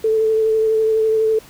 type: tone with vibrato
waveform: sine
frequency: 440 Hz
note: A4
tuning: in tune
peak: -13 dBFS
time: 0.04-1.39 s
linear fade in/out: 5 ms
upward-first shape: triangle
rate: 12 Hz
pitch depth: 20 cents each way
effects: pink hiss -44 dBFS RMS until 1.49 s